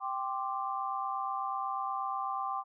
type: chord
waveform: sine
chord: G suspended fourth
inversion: none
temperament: equal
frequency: 784 / 1046.5 / 1174.7 Hz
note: G5 / C6 / D6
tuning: 0 / 0 / 0 cents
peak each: -36 / -37 / -36 dBFS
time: 0-2.64 s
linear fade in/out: 50 ms
effects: none